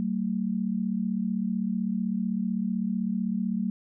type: tone pair together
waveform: sine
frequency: 190.22 / 226 Hz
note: F#3 / A3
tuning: +48 / +47 cents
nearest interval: minor third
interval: 299 cents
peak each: -28 dBFS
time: 0-3.7 s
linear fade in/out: 0 ms
effects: none